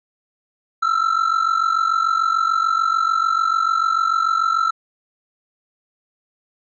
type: ring-modulated tone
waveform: triangle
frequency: 1334 Hz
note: E6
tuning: 20 cents sharp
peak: -11 dBFS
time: 0.82-4.71 s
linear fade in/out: 10 ms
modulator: 23.4 Hz
effects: resampled to 16000 Hz